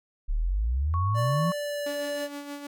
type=exponential sweep; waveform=sine; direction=up; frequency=34.16 to 180.1 Hz; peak=-23 dBFS; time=0.28-1.52 s; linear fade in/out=20 ms
type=tone; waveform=sine; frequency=1108.7 Hz; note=C#6; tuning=in tune; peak=-29 dBFS; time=0.94-1.52 s; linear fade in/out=0 ms
type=tone with pitch glide; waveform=square; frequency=587.3 to 581.2 Hz; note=D5 to D5; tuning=0 to -18 cents; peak=-30 dBFS; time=1.14-2.29 s; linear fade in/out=50 ms; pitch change=-18 cents; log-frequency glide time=1.44-1.82 s
type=tone with tremolo; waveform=sawtooth; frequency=286.8 Hz; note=D4; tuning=41 cents flat; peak=-30 dBFS; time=1.86-2.67 s; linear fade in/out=5 ms; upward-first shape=sine; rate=6.4 Hz; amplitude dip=50%
effects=none